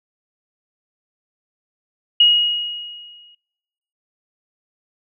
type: tone with exponential decay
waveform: sine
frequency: 2887 Hz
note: F#7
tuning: 43 cents flat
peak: -7 dBFS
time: 2.2-3.35 s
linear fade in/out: 5 ms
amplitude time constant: 250 ms
effects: noise-tail reverb RT60 1.0 s tail -25 dB re dry